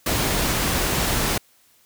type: noise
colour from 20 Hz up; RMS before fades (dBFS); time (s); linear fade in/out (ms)
pink; -22; 0.06-1.38; 5
effects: white hiss -58 dBFS RMS until 1.85 s